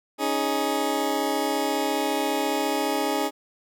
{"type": "chord", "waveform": "20% pulse", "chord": "C# suspended second", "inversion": "none", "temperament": "just", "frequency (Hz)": [277.2, 311.8, 415.8], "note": ["C#4", "D#4", "G#4"], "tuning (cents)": [0, 4, 2], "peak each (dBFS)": -23, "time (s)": [0.18, 3.31], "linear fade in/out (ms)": 50, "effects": []}